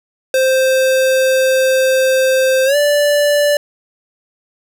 square tone with pitch glide, 523.3 to 584 Hz, C5 to D5, 0 to -10 cents, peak -11 dBFS, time 0.34-3.57 s, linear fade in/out 2 ms, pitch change +190 cents, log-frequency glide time 2.65-2.76 s, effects none

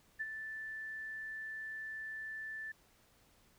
sine tone with ADSR envelope, 1760 Hz, A6, in tune, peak -34 dBFS, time 0.19-2.72 s, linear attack 20 ms, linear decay 37 ms, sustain -7 dB, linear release 6 ms, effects pink hiss -68 dBFS RMS until 3.58 s

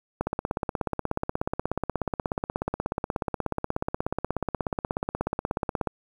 click train, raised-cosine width 1 ms, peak -12 dBFS, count 95, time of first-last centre 0.21-5.873 s, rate 16.6 Hz, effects 8-bit

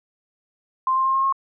sine tone with pitch steps, 1046.5 / 1055 / 1063.6 / 1072.2 / 1080.9 Hz, C6 / C6 / C6 / C6 / C#6, 0 / +14 / +28 / +42 / -44 cents, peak -17 dBFS, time 0.87-1.325 s, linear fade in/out 2 ms, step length 91 ms, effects none

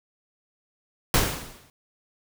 pink noise with exponential decay, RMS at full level -18 dBFS, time 1.14-1.7 s, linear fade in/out 1 ms, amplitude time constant 120 ms, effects none

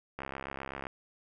click train, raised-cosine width 0.5 ms, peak -23 dBFS, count 47, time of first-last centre 0.19-0.868 s, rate 67.8 Hz, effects none

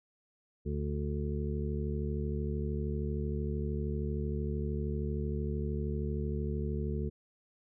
harmonic tone, 73 Hz, D2, 10 cents flat, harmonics 1 / 2 / 3 / 5 / 6, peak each -34 / -37 / -39 / -41 / -42 dBFS, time 0.65-7.1 s, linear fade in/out 20 ms, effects none

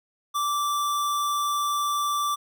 square tone, 1168 Hz, D6, 10 cents flat, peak -24 dBFS, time 0.34-2.36 s, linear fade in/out 20 ms, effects none

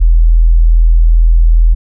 sine tone, 41.2 Hz, E1, in tune, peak -3 dBFS, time 0-1.75 s, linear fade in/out 20 ms, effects none

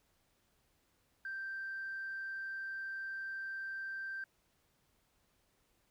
sine tone, 1568 Hz, G6, in tune, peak -38 dBFS, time 1.25-4.24 s, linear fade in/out 2 ms, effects tanh soft clip ceiling -35 dBFS + pink hiss -75 dBFS RMS until 5.9 s

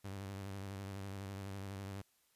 sawtooth tone with vibrato, 98 Hz, G2, in tune, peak -39 dBFS, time 0.04-2.02 s, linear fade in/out 10 ms, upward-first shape sine, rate 12 Hz, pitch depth 50 cents each way, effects white hiss -74 dBFS RMS until 2.35 s + resampled to 32000 Hz

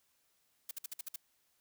blue noise bursts, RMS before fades -41 dBFS, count 7, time 0.69-1.161 s, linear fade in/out 5 ms, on 21 ms, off 54 ms, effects white hiss -75 dBFS RMS until 1.6 s

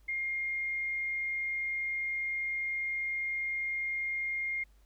sine tone, 2125 Hz, C7, 26 cents sharp, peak -31 dBFS, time 0.08-4.64 s, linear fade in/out 10 ms, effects added 50 Hz sine -59 dBFS peak until 4.85 s + pink hiss -71 dBFS RMS until 4.85 s

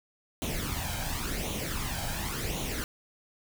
pink noise with flanger, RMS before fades -33 dBFS, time 0.42-2.84 s, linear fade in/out 0 ms, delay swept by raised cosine 0.3 to 1.3 ms, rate 0.92 Hz, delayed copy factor +0.65, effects none

